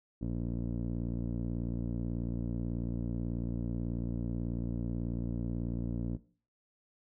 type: tone with low-pass filter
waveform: 15% pulse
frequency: 58.27 Hz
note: A#1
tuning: in tune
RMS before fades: -35 dBFS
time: 0.21-6.17 s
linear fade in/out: 10 ms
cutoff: 330 Hz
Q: 2.7
effects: noise-tail reverb RT60 0.4 s tail -17 dB re dry